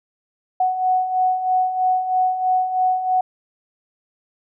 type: beating tone pair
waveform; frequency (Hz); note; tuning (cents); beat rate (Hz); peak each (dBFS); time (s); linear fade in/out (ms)
sine; 739 / 742.1; F#5 / F#5; -2 / +5; 3.1; -24 / -17; 0.6-3.21; 5
effects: none